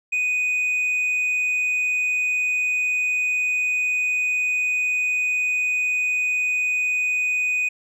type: tone with tanh clipping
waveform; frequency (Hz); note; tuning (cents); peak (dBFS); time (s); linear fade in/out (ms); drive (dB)
triangle; 2489; D#7; 0; -20; 0.12-7.69; 10; 7
effects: none